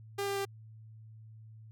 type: tone with pitch steps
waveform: sawtooth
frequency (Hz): 400 / 397.5 / 394.9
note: G4 / G4 / G4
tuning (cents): +35 / +24 / +13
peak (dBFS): -28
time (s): 0.18-0.453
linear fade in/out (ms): 10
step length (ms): 91
effects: added 110 Hz sine -49 dBFS peak until 1.71 s